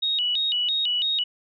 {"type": "tone with vibrato", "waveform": "sine", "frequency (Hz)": 3322, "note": "G#7", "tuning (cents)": 0, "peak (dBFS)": -21, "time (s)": [0.02, 1.24], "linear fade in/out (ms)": 10, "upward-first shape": "square", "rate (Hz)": 3, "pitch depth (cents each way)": 210, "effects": []}